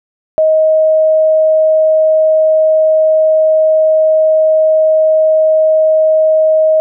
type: tone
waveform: sine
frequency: 629 Hz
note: D#5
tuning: 19 cents sharp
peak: -6 dBFS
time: 0.38-6.8 s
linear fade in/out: 0 ms
effects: none